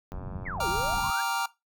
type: click train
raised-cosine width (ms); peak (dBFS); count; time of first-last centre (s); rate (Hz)
1; -30; 83; 0.12-1.003; 92.9
type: low-pass noise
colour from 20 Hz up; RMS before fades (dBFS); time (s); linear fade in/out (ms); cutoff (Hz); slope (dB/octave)
pink; -37; 0.12-1.1; 0; 210; 24
type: exponential two-way sweep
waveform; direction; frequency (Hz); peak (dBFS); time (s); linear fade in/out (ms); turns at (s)
sine; down then up; 2363 to 329.6 to 1727; -33; 0.45-1.22; 20; 0.68
type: chord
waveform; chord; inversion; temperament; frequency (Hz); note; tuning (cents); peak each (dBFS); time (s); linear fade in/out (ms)
square; G minor seventh; none; equal; 784 / 932.3 / 1174.7 / 1396.9; G5 / Bb5 / D6 / F6; 0 / 0 / 0 / 0; -34 / -31 / -36 / -33; 0.6-1.46; 5
effects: noise-tail reverb RT60 0.2 s tail -18 dB re dry